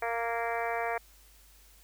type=harmonic tone with a mistuned harmonic; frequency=231.8 Hz; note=A#3; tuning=10 cents flat; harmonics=2 / 3 / 4 / 5 / 6 / 7 / 8 / 9 / 10; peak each=-36 / -33 / -38 / -41 / -42 / -41 / -41 / -43 / -42 dBFS; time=0.02-0.98 s; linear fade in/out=5 ms; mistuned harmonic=7; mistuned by=+24 cents; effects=added 50 Hz sine -58 dBFS peak until 1.83 s + white hiss -60 dBFS RMS until 1.83 s